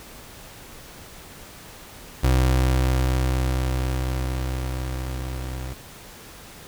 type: tone with level ramp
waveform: 30% pulse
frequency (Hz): 64.2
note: C2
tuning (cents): -32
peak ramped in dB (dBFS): -13 to -27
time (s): 2.23-5.74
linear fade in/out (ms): 10
effects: pink hiss -43 dBFS RMS until 6.67 s